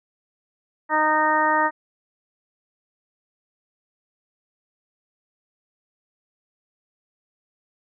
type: harmonic tone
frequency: 308.5 Hz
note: D#4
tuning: 15 cents flat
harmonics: 1 / 2 / 3 / 4 / 5 / 6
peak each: -29 / -26 / -20 / -24 / -28 / -24 dBFS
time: 0.89-1.71 s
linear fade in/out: 50 ms
effects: none